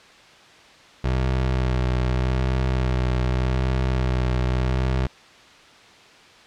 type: tone with vibrato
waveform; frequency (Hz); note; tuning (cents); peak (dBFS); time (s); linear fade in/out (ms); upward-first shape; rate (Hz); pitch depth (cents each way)
25% pulse; 63.5; B1; +49; -16; 1.04-5.07; 5; sine; 0.83; 26
effects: white hiss -48 dBFS RMS until 6.46 s + low-pass 4000 Hz 12 dB/octave